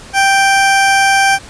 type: tone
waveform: 20% pulse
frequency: 784 Hz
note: G5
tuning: in tune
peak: -3 dBFS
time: 0.13-1.39 s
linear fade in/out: 50 ms
effects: pink hiss -35 dBFS RMS until 1.49 s + resampled to 22050 Hz